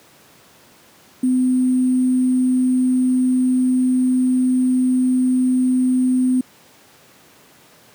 sine tone with sample-and-hold, 254.5 Hz, C4, 48 cents flat, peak -13 dBFS, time 1.23-6.41 s, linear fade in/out 5 ms, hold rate 8820 Hz, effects pink hiss -49 dBFS RMS until 7.94 s + high-pass 150 Hz 12 dB/octave

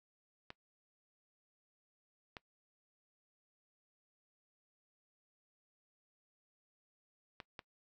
clicks, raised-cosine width 0.3 ms, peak -29 dBFS, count 4, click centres 0.504 / 2.368 / 7.402 / 7.592 s, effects noise-tail reverb RT60 0.1 s tail -22 dB re dry

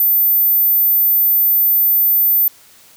sine tone, 14080 Hz, A9, in tune, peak -10 dBFS, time 0-2.48 s, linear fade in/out 2 ms, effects white hiss -46 dBFS RMS until 2.96 s + high-pass 60 Hz 12 dB/octave

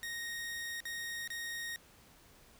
sawtooth tone with dropouts, 1864.7 Hz, A#6, in tune, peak -35 dBFS, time 0.03-1.76 s, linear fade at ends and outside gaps 0 ms, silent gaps 0.804-0.854 / 1.276-1.303 s, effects pink hiss -61 dBFS RMS until 2.59 s

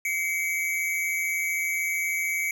square tone pair together, 2101 / 2274 Hz, C7 / C#7, +7 / +44 cents, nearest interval minor second, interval 137 cents, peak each -31 / -27 dBFS, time 0.05-2.51 s, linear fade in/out 2 ms, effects 10-bit

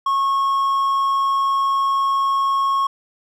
triangle tone, 1094 Hz, C#6, 23 cents flat, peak -14 dBFS, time 0.06-2.87 s, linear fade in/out 5 ms, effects none

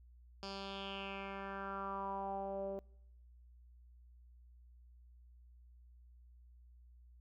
10% pulse tone with low-pass filter sweep, 196 Hz, G3, in tune, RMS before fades -43 dBFS, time 0.43-2.79 s, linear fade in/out 0 ms, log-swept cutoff 4900 to 510 Hz, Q 4.4, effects noise-tail reverb RT60 0.9 s tail -25 dB re dry + added 60 Hz sine -58 dBFS peak until 7.2 s

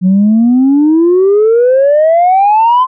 sine exponential sweep, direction up, 180 to 1046.5 Hz, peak -3 dBFS, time 0.01-2.87 s, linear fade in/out 50 ms, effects tanh soft clip ceiling -2 dBFS

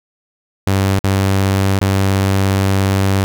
sawtooth tone with dropouts, 97.1 Hz, G2, 16 cents flat, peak -8 dBFS, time 0.67-3.24 s, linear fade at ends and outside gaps 0 ms, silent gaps 0.991-1.04 / 1.79-1.814 s, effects none

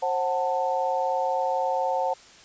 sine chord, F# diminished, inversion second, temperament just, 532.8 / 740 / 888 Hz, C5 / F#5 / A5, +31 / 0 / +16 cents, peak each -27 dBFS, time 0.02-2.14 s, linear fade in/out 10 ms, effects white hiss -50 dBFS RMS until 2.44 s + resampled to 16000 Hz

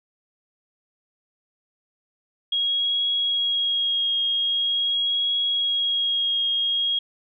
sine tone with vibrato, 3288 Hz, G#7, 18 cents flat, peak -20 dBFS, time 2.52-6.99 s, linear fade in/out 5 ms, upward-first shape triangle, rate 0.44 Hz, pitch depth 17 cents each way, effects none

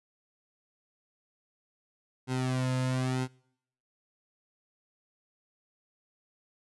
sawtooth tone with flanger, 128.6 Hz, C3, 30 cents flat, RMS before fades -30 dBFS, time 2.27-3.28 s, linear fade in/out 50 ms, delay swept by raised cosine 1.7 to 2.67 ms, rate 1 Hz, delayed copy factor -0.8, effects noise-tail reverb RT60 0.7 s tail -24 dB re dry + resampled to 24000 Hz

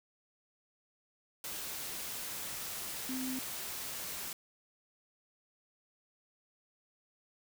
sine tone in noise, 258.7 Hz, C4, 19 cents flat, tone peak -36 dBFS, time 3.09-3.39 s, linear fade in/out 2 ms, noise white, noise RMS -41 dBFS, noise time 1.44-4.33 s, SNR +2 dB, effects none

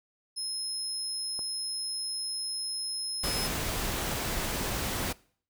30% pulse tone, 5160 Hz, E8, 38 cents flat, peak -28 dBFS, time 0.36-3.48 s, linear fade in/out 20 ms
click, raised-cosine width 1 ms, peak -29 dBFS, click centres 1.392 s
pink noise, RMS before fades -32 dBFS, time 3.23-5.13 s, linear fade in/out 10 ms
effects noise-tail reverb RT60 0.5 s tail -22 dB re dry

